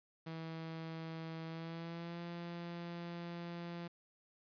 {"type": "tone with pitch glide", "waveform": "sawtooth", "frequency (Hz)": [162.5, 171.67], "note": ["E3", "F3"], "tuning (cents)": [-24, -29], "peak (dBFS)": -39, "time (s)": [0.26, 3.88], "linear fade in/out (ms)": 10, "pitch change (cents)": 95, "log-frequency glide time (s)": [1.46, 2.21], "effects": ["resampled to 11025 Hz", "11-bit"]}